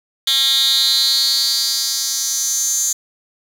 10% pulse tone with high-pass filter sweep, 270 Hz, C#4, 45 cents flat, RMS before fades -17 dBFS, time 0.27-2.93 s, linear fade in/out 5 ms, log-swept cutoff 3400 to 6700 Hz, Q 6.2, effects none

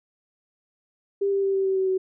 sine tone with pitch steps, 397.7 / 394 / 390.4 / 386.8 / 383.3 / 379.7 / 376.2 Hz, G4 / G4 / G4 / G4 / G4 / F#4 / F#4, +25 / +9 / -7 / -23 / -39 / +45 / +29 cents, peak -20 dBFS, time 1.21-1.98 s, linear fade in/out 10 ms, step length 110 ms, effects none

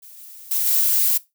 violet noise with level steps, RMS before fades -43 / -41 / -21 / -18 dBFS, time 0.02-1.18 s, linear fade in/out 10 ms, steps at 0.18 / 0.51 / 0.66 s, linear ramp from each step 2 ms, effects noise-tail reverb RT60 0.2 s tail -18 dB re dry

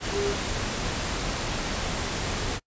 sine tone in noise, 403 Hz, G4, 48 cents sharp, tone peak -25 dBFS, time 0.12-0.35 s, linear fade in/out 50 ms, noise pink, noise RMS -29 dBFS, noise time 0-2.6 s, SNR +1 dB, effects noise-tail reverb RT60 0.1 s tail -25 dB re dry + resampled to 16000 Hz

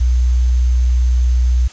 sine tone with sample-and-hold, 61.6 Hz, B1, 4 cents flat, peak -10 dBFS, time 0-1.68 s, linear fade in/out 10 ms, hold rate 6300 Hz, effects white hiss -39 dBFS RMS until 1.72 s + resampled to 16000 Hz

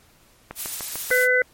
click train, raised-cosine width 0.5 ms, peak -17 dBFS, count 5, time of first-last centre 0.51-1.105 s, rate 6.72 Hz
blue noise, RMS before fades -29 dBFS, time 0.55-1.28 s, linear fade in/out 50 ms
harmonic tone, 502 Hz, B4, 28 cents sharp, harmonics 1 / 3 / 4, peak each -20 / -20 / -20 dBFS, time 1.11-1.42 s, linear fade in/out 2 ms
effects pink hiss -56 dBFS RMS until 1.53 s + MP3 64 kbps

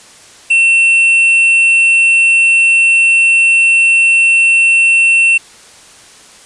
sine tone with hard clipping, 2700 Hz, E7, 41 cents sharp, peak -7 dBFS, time 0.5-5.38 s, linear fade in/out 10 ms, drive 4 dB, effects white hiss -39 dBFS RMS until 6.45 s + resampled to 22050 Hz

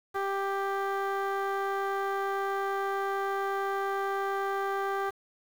15% pulse tone with low-pass filter, 393.2 Hz, G4, 5 cents sharp, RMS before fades -31 dBFS, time 0.14-5.11 s, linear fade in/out 20 ms, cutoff 1800 Hz, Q 0.9, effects 8-bit

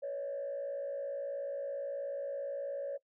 sine tone with frequency modulation, 560 Hz, C#5, 18 cents sharp, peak -34 dBFS, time 0.02-2.98 s, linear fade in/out 20 ms, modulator 58.5 Hz, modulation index 0.65, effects noise-tail reverb RT60 0.1 s tail -20 dB re dry + tanh soft clip ceiling -32 dBFS

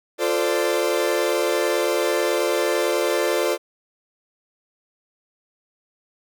40% pulse chord, D minor seventh, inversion first, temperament equal with one note detuned, 349.2 / 440 / 518.1 / 587.3 Hz, F4 / A4 / C5 / D5, 0 / 0 / -17 / 0 cents, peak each -24 dBFS, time 0.18-3.58 s, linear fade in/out 50 ms, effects none

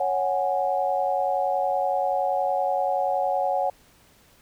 sine chord, C# suspended fourth, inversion none, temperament equal, 554.4 / 740 / 830.6 Hz, C#5 / F#5 / G#5, 0 / 0 / 0 cents, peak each -26 / -24 / -28 dBFS, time 0-3.7 s, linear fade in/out 5 ms, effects pink hiss -57 dBFS RMS until 4.41 s

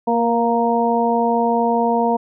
harmonic tone with a mistuned harmonic, 233.1 Hz, A#3, in tune, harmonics 1 / 2 / 3 / 4, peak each -20 / -20 / -20 / -20 dBFS, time 0.07-2.17 s, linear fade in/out 10 ms, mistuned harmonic 2, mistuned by +17 cents, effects none

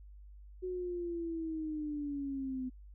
sine linear sweep, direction down, 370 to 252.9 Hz, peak -35 dBFS, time 0.62-2.7 s, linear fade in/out 20 ms, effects added 50 Hz sine -50 dBFS peak until 2.94 s

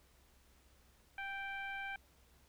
sine tone with frequency modulation, 1568 Hz, G6, in tune, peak -40 dBFS, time 1.18-1.96 s, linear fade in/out 2 ms, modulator 779 Hz, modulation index 1.2, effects added 65 Hz sine -68 dBFS peak until 2.48 s + pink hiss -69 dBFS RMS until 2.48 s

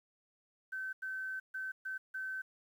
sine tone bursts at uneven times, 1535 Hz, G6, 37 cents flat, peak -37 dBFS, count 5, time 0.72-0.93 / 1.02-1.4 / 1.54-1.72 / 1.85-1.98 / 2.14-2.42 s, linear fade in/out 10 ms, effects 11-bit

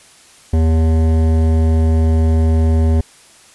triangle tone with hard clipping, 80.3 Hz, E2, 45 cents flat, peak -12 dBFS, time 0.53-3.01 s, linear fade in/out 5 ms, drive 18 dB, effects white hiss -45 dBFS RMS until 3.54 s + resampled to 24000 Hz

